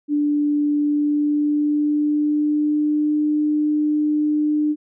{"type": "tone with pitch glide", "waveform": "sine", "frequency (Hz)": [293.7, 300.6], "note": ["D4", "D4"], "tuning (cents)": [0, 40], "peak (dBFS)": -16, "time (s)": [0.08, 4.76], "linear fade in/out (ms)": 50, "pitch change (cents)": 40, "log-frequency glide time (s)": [0.79, 3.15], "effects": []}